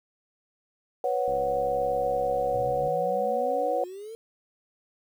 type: chord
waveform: sine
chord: B suspended second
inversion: none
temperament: equal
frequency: 493.9 / 554.4 / 740 Hz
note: B4 / C#5 / F#5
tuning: 0 / 0 / 0 cents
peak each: -28 dBFS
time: 1.04-3.84 s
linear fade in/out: 2 ms
type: click train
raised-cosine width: 2 ms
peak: -29 dBFS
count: 111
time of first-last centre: 1.28-2.879 s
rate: 68.8 Hz
type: exponential sweep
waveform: sine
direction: up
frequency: 113.2 to 461.4 Hz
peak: -37 dBFS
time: 2.54-4.15 s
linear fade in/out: 0 ms
effects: 9-bit